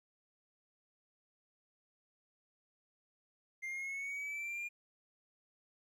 triangle linear sweep, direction up, 2093 to 2420 Hz, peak -37 dBFS, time 3.62-4.69 s, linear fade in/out 20 ms, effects 13-bit

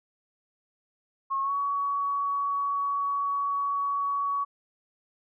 sine tone with pitch glide, 1087 to 1126 Hz, C#6 to C#6, -34 to +27 cents, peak -25 dBFS, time 1.3-4.45 s, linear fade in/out 20 ms, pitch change +61 cents, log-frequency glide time 1.42-1.53 s, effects none

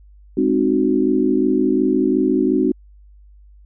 sine chord, Ab dominant seventh, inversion none, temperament equal with one note detuned, 207.7 / 261.6 / 307.2 / 370 Hz, Ab3 / C4 / Eb4 / Gb4, 0 / 0 / -22 / 0 cents, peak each -23 / -18 / -19 / -19 dBFS, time 0.37-2.72 s, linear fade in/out 5 ms, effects added 50 Hz sine -43 dBFS peak until 3.65 s

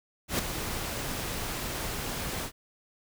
pink noise with ADSR envelope, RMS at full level -26 dBFS, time 0.28-2.52 s, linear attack 110 ms, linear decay 4 ms, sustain -8 dB, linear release 81 ms, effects none

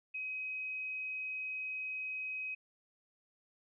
sine tone, 2530 Hz, D#7, 28 cents sharp, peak -37 dBFS, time 0.14-2.55 s, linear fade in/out 10 ms, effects none

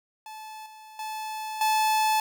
45% pulse tone with level steps, 868 Hz, A5, 24 cents flat, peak -39 / -45 / -32 / -21 dBFS, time 0.26-2.2 s, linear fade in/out 2 ms, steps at 0.66 / 0.99 / 1.61 s, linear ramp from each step 2 ms, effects none

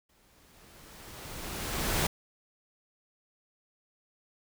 pink noise with exponential growth, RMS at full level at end -27 dBFS, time 0.09-2.07 s, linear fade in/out 5 ms, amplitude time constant 430 ms, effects none

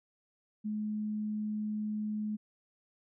sine tone, 212.5 Hz, G#3, 40 cents sharp, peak -32 dBFS, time 0.64-2.37 s, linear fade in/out 20 ms, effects none

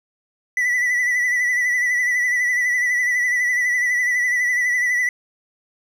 triangle tone with vibrato, 1971 Hz, B6, 4 cents flat, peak -15 dBFS, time 0.57-5.09 s, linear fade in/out 2 ms, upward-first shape sine, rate 12 Hz, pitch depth 41 cents each way, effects none

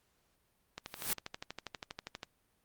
click train, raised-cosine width 0.2 ms, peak -23 dBFS, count 19, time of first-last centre 0.78-2.232 s, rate 12.4 Hz
white noise with exponential growth, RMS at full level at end -30 dBFS, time 0.84-1.13 s, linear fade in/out 0 ms, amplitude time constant 63 ms
effects pink hiss -75 dBFS RMS until 2.64 s + Opus 48 kbps

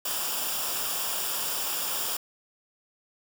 white noise with comb filter, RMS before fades -30 dBFS, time 0.05-2.17 s, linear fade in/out 5 ms, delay 0.48 ms, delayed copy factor -0.65, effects none

